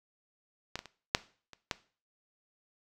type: clicks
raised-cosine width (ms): 0.2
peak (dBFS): -17 / -21 / -29 / -6 / -30 / -13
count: 6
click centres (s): 0.756 / 0.791 / 0.857 / 1.149 / 1.533 / 1.712
effects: noise-tail reverb RT60 0.4 s tail -17 dB re dry